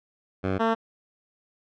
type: tone pair in turn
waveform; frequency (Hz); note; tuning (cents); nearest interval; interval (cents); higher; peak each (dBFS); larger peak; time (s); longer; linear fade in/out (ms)
10% pulse; 95 / 225.9; F#2 / A3; +46 / +46; octave + minor third; 1500; second; -16 / -12; second; 0.43-0.59 / 0.59-0.75; neither; 20
effects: low-pass 2000 Hz 12 dB/octave